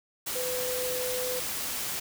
sine tone in noise, 503 Hz, B4, 32 cents sharp, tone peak -31 dBFS, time 0.35-1.4 s, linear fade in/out 10 ms, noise white, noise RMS -33 dBFS, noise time 0.26-2 s, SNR -1 dB, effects none

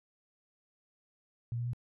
sine tone with pitch steps, 118 / 119.92 / 121.88 Hz, A#2 / A#2 / B2, +22 / +49 / -22 cents, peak -32 dBFS, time 1.52-1.733 s, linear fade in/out 0 ms, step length 71 ms, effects none

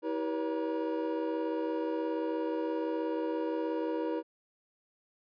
triangle tone cluster, 322.3 / 388.3 / 482.3 / 561 / 950 Hz, E4 / G4 / B4 / C#5 / A#5, -39 / -16 / -41 / +21 / +33 cents, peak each -32 / -38 / -33 / -38 / -40 dBFS, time 0.02-4.23 s, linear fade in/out 50 ms, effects resampled to 11025 Hz

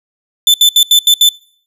40% pulse tone bursts at uneven times, 3520 Hz, A7, in tune, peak -3 dBFS, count 6, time 0.47-0.54 / 0.61-0.69 / 0.76-0.83 / 0.91-0.99 / 1.07-1.14 / 1.21-1.29 s, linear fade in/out 2 ms, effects noise-tail reverb RT60 0.6 s tail -25 dB re dry

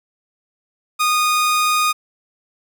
sawtooth tone, 1233 Hz, D#6, 16 cents flat, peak -11 dBFS, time 0.99-1.93 s, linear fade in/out 20 ms, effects none

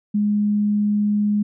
sine tone, 207.7 Hz, G#3, in tune, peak -16 dBFS, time 0.14-1.43 s, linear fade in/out 10 ms, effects none

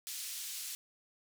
white band-pass noise, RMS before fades -42 dBFS, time 0.07-0.75 s, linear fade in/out 0 ms, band 3000 to 12000 Hz, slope 12 dB/octave, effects none

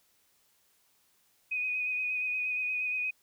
sine tone with vibrato, 2495 Hz, D#7, 4 cents sharp, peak -29 dBFS, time 1.51-3.11 s, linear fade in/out 10 ms, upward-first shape sine, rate 8.5 Hz, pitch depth 23 cents each way, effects white hiss -69 dBFS RMS until 3.22 s

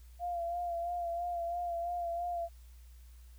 sine tone with vibrato, 692 Hz, F5, 16 cents flat, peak -33 dBFS, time 0.19-2.49 s, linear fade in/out 50 ms, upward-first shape sine, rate 3 Hz, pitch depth 34 cents each way, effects added 60 Hz sine -51 dBFS peak until 3.38 s + white hiss -67 dBFS RMS until 3.38 s

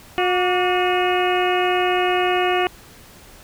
harmonic tone with a mistuned harmonic, 361.8 Hz, F#4, 39 cents flat, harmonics 1 / 2 / 3 / 4 / 5 / 6 / 7 / 8, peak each -20 / -21 / -27 / -29 / -29 / -30 / -28 / -28 dBFS, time 0.18-2.67 s, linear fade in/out 0 ms, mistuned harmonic 3, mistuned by +100 cents, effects pink hiss -45 dBFS RMS until 3.43 s

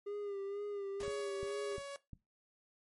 triangle tone with vibrato, 403 Hz, G4, 48 cents sharp, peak -37 dBFS, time 0.06-1.77 s, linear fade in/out 10 ms, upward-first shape sine, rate 2.1 Hz, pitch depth 42 cents each way
pink noise with exponential decay, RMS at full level -46 dBFS, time 1-1.26 s, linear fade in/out 2 ms, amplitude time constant 56 ms
sawtooth tone with tremolo, 561 Hz, C#5, 21 cents sharp, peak -37 dBFS, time 1.03-1.96 s, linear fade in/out 0 ms, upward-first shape sine, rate 2.1 Hz, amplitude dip 25%
click train, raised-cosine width 5 ms, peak -36 dBFS, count 4, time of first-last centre 1.08-2.133 s, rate 2.85 Hz
effects noise-tail reverb RT60 0.2 s tail -17 dB re dry + MP3 48 kbps

